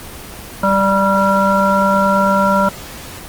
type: harmonic tone with a mistuned harmonic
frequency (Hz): 196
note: G3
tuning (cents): 0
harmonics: 1 / 3 / 5 / 7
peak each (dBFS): -16 / -16 / -16 / -16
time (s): 0.63-2.69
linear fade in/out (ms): 5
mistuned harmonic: 5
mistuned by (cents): -21
effects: pink hiss -32 dBFS RMS until 3.28 s + Opus 24 kbps